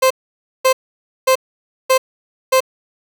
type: tone bursts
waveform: 30% pulse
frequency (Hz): 522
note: C5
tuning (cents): -4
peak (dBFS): -7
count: 5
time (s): 0.02-2.605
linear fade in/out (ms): 10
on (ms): 85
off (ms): 540
effects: none